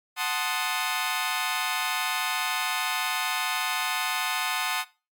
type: chord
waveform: 15% pulse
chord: F# diminished seventh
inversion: none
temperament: equal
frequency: 740 / 880 / 1046.5 / 1244.5 Hz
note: F#5 / A5 / C6 / Eb6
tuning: 0 / 0 / 0 / 0 cents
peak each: -25 dBFS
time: 0.16-4.85 s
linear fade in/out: 50 ms
effects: noise-tail reverb RT60 0.3 s tail -19 dB re dry + MP3 96 kbps

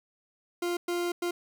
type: tone bursts at uneven times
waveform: 40% pulse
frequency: 349.2 Hz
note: F4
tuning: in tune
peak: -27 dBFS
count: 3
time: 0.62-0.77 / 0.88-1.12 / 1.22-1.31 s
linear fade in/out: 5 ms
effects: none

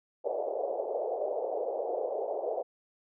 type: band-pass noise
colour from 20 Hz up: pink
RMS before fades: -33 dBFS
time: 0.24-2.63 s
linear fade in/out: 20 ms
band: 430 to 710 Hz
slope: 48 dB/octave
effects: none

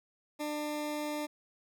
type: tone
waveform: 20% pulse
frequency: 298.8 Hz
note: D4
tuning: 30 cents sharp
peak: -29 dBFS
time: 0.39-1.27 s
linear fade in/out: 20 ms
effects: none

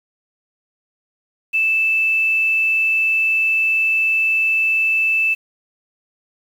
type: tone with quantisation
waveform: sine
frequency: 2637 Hz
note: E7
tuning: in tune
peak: -14 dBFS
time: 1.53-5.35 s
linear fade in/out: 20 ms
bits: 7
effects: none

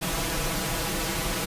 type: noise with comb filter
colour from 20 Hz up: pink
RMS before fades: -28 dBFS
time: 0.01-1.46 s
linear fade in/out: 20 ms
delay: 6.1 ms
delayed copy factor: +0.75
effects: resampled to 32000 Hz

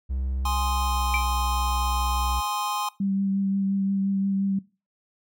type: tone with pitch glide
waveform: triangle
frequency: 65.41 to 62.35 Hz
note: C2 to B1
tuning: 0 to +17 cents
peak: -23 dBFS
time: 0.09-2.41 s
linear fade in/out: 20 ms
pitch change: -83 cents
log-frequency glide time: 0.58-1.19 s
type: chord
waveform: square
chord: Ab major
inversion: none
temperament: equal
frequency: 830.6 / 1046.5 / 1244.5 Hz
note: Ab5 / C6 / Eb6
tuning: 0 / 0 / 0 cents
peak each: -30 / -29 / -35 dBFS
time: 0.45-2.89 s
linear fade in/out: 5 ms
type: tone with exponential decay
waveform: sine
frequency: 2349 Hz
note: D7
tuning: in tune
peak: -19 dBFS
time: 1.14-1.27 s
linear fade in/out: 1 ms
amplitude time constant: 28 ms
type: tone with vibrato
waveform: sine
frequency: 195.6 Hz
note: G3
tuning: 4 cents flat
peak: -22 dBFS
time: 3-4.59 s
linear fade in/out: 5 ms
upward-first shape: triangle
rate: 5.7 Hz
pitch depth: 18 cents each way
effects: noise-tail reverb RT60 0.3 s tail -20 dB re dry

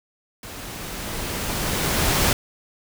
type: noise with level ramp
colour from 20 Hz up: pink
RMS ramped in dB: -37 to -18 dBFS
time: 0.43-2.33 s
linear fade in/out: 2 ms
effects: none

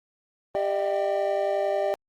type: tone cluster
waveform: triangle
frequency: 395.3 / 602 / 653 / 779 Hz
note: G4 / D5 / E5 / G5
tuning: +15 / +43 / -17 / -11 cents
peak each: -28 / -23 / -30 / -29 dBFS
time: 0.55-1.94 s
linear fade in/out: 0 ms
effects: Opus 24 kbps

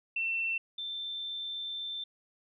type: tone pair in turn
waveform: sine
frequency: 2692 / 3556 Hz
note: E7 / A7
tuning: +36 / +18 cents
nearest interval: perfect fourth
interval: 482 cents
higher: second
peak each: -29 / -35 dBFS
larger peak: first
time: 0.16-0.58 / 0.78-2.04 s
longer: second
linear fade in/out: 5 ms
effects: none

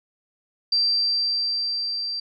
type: tone with level ramp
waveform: sine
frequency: 4699 Hz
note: D8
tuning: in tune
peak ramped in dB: -17 to -26 dBFS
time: 0.72-2.2 s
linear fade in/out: 5 ms
effects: none

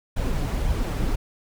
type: noise with flanger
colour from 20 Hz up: brown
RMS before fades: -24 dBFS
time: 0.16-1.16 s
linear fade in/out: 10 ms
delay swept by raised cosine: 1.2 to 7 ms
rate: 1.9 Hz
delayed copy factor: +0.55
effects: none

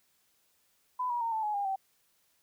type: tone with pitch steps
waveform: sine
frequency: 1002 / 959.5 / 918.8 / 879.9 / 842.6 / 806.9 / 772.6 Hz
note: B5 / A#5 / A#5 / A5 / G#5 / G5 / G5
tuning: +25 / +50 / -25 / 0 / +25 / +50 / -25 cents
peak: -29 dBFS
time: 0.99-1.76 s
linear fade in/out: 10 ms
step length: 110 ms
effects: white hiss -71 dBFS RMS until 2.42 s

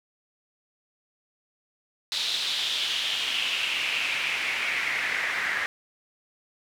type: noise with band-pass filter sweep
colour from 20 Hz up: pink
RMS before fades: -28 dBFS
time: 2.12-5.66 s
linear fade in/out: 0 ms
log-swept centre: 3900 to 1800 Hz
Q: 4.1
effects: none

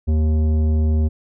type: tone with tanh clipping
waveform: sine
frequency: 77.7 Hz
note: D#2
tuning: 2 cents flat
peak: -16 dBFS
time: 0.07-1.09 s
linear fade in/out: 20 ms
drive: 12 dB
effects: none

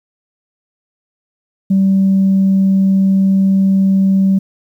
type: tone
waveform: sine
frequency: 192.9 Hz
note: G3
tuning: 28 cents flat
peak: -7 dBFS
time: 1.7-4.39 s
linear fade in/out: 10 ms
effects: tanh soft clip ceiling -5 dBFS + 8-bit

